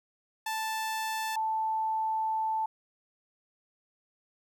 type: tone pair in turn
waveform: sawtooth / sine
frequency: 880 / 880 Hz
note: A5 / A5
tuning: 0 / 0 cents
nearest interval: unison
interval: 0 cents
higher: neither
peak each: -27 dBFS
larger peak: neither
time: 0.46-1.36 / 1.36-2.66 s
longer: second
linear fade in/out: 5 ms
effects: 11-bit